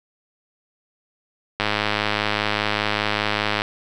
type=click train; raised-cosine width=0.3 ms; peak=-4 dBFS; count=213; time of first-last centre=1.6-3.619 s; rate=105 Hz; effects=none